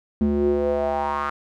square tone with band-pass filter sweep, 72 Hz, D2, 34 cents flat, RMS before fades -22 dBFS, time 0.21-1.3 s, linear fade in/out 0 ms, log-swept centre 240 to 1300 Hz, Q 4.7, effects none

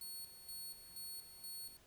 5% pulse tone with tremolo, 4400 Hz, C#8, 14 cents flat, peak -39 dBFS, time 0.01-1.77 s, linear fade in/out 2 ms, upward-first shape square, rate 2.1 Hz, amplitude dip 65%, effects pink hiss -67 dBFS RMS until 1.86 s

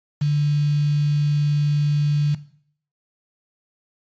sine tone with quantisation, 146.83 Hz, D3, in tune, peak -16 dBFS, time 0.21-2.35 s, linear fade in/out 10 ms, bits 6, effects noise-tail reverb RT60 0.6 s tail -17 dB re dry + resampled to 16000 Hz

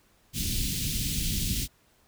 pink band-stop noise, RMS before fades -29 dBFS, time 0.33-1.68 s, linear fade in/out 50 ms, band 260 to 2900 Hz, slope 24 dB/octave, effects pink hiss -64 dBFS RMS until 2.07 s

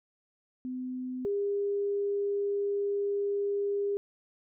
sine tone pair in turn, 254.3 / 403.7 Hz, C4 / G#4, -49 / -49 cents, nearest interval minor sixth, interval 800 cents, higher second, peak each -33 / -27 dBFS, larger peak second, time 0.65-1.25 / 1.25-3.97 s, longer second, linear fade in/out 0 ms, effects none

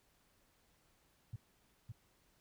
sine tone with echo, 113 Hz, A2, 47 cents sharp, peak -40 dBFS, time 1.33-1.36 s, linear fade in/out 5 ms, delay 560 ms, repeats 1, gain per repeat -3 dB, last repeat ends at 1.92 s, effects pink hiss -73 dBFS RMS until 2.4 s

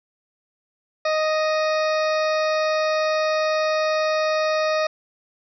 harmonic tone, 622.3 Hz, D#5, in tune, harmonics 1 / 2 / 3 / 4 / 6 / 7 / 8 / 9, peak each -20 / -26 / -30 / -32 / -36 / -37 / -38 / -39 dBFS, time 1.05-4.87 s, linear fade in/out 5 ms, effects none

